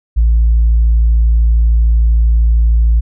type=tone; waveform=sine; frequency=56.5 Hz; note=A1; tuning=47 cents sharp; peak=-5 dBFS; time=0.16-3.01 s; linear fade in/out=20 ms; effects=tanh soft clip ceiling -4 dBFS